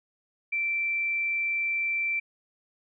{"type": "tone", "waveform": "sine", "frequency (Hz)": 2342, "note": "D7", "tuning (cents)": -5, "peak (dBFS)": -25, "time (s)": [0.52, 2.2], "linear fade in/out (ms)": 10, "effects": []}